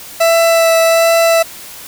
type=tone with vibrato; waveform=40% pulse; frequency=662 Hz; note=E5; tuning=7 cents sharp; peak=-7 dBFS; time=0.2-1.43 s; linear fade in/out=10 ms; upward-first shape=sine; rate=1.3 Hz; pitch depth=11 cents each way; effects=white hiss -32 dBFS RMS until 1.87 s